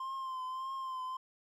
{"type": "tone with vibrato", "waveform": "triangle", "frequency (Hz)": 1046.5, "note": "C6", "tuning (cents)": 0, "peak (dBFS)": -35, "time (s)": [0, 1.17], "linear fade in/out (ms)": 5, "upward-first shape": "triangle", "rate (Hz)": 1.7, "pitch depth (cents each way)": 45, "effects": []}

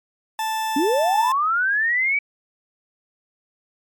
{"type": "tone", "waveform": "40% pulse", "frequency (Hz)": 880, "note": "A5", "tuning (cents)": 0, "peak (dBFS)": -21, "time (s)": [0.39, 1.32], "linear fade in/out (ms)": 2}
{"type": "linear sweep", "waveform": "sine", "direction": "up", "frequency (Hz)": [258.2, 2300], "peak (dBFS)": -17, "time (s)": [0.76, 2.19], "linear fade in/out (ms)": 5}
{"effects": ["MP3 96 kbps"]}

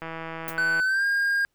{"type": "click train", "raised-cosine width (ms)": 0.5, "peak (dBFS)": -20, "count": 128, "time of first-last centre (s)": [0.02, 0.799], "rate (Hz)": 163}
{"type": "noise with exponential decay", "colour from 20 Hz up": "violet", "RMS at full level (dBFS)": -29, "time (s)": [0.48, 0.58], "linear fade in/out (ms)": 0, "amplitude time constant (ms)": 20}
{"type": "tone with pitch glide", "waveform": "triangle", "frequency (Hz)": [1508, 1616.2], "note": ["F#6", "G#6"], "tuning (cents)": [32, -48], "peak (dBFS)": -19, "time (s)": [0.58, 1.45], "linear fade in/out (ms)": 0, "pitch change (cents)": 120, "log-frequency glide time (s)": [0.83, 1.05]}
{"effects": ["pink hiss -74 dBFS RMS until 1.54 s"]}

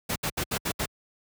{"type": "noise bursts at uneven times", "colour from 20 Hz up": "pink", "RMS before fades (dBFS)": -28, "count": 6, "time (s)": [[0.09, 0.16], [0.23, 0.3], [0.37, 0.44], [0.51, 0.58], [0.65, 0.72], [0.79, 0.86]], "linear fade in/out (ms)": 10, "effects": ["high-pass 60 Hz 12 dB/octave"]}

